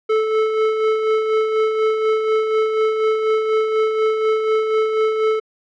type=tone with tremolo; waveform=square; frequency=436.8 Hz; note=A4; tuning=13 cents flat; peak=-14 dBFS; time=0.09-5.4 s; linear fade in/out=10 ms; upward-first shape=sine; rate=4.1 Hz; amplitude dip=45%; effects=low-pass 2000 Hz 12 dB/octave